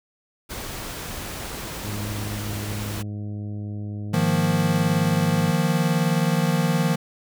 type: noise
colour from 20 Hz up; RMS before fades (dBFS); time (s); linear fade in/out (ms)
pink; -33; 0.49-3.03; 20
type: harmonic tone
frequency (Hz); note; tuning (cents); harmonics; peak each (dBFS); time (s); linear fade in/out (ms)
103.83; G#2; 0; 1 / 2 / 3 / 4 / 5 / 6 / 7; -29 / -35 / -40 / -48 / -52 / -52 / -57; 1.84-5.51; 5
type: chord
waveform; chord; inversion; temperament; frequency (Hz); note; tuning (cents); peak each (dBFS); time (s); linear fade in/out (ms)
square; Eb suspended second; none; equal; 155.56 / 174.61 / 233.1; Eb3 / F3 / Bb3; 0 / 0 / 0; -23 / -23 / -28; 4.13-6.96; 10
effects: none